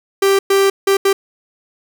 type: tone bursts at uneven times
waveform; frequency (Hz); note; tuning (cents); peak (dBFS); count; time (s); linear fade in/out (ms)
45% pulse; 392; G4; 0; -10; 4; 0.22-0.39 / 0.5-0.7 / 0.87-0.97 / 1.05-1.13; 5
effects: none